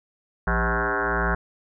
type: tone with frequency modulation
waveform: sine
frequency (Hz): 747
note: F#5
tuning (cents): +16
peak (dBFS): -20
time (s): 0.47-1.35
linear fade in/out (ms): 5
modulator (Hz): 115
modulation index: 7.8
effects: none